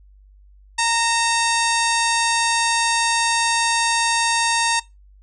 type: harmonic tone with a mistuned harmonic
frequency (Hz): 925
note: A#5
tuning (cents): -14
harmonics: 1 / 2 / 3 / 4 / 5 / 6 / 7 / 8 / 9 / 10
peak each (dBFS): -21 / -24 / -26 / -27 / -28 / -29 / -29 / -30 / -31 / -31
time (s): 0.78-4.8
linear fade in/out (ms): 10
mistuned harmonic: 3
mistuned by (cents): -71
effects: noise-tail reverb RT60 0.2 s tail -21 dB re dry + added 49 Hz sine -46 dBFS peak until 5.22 s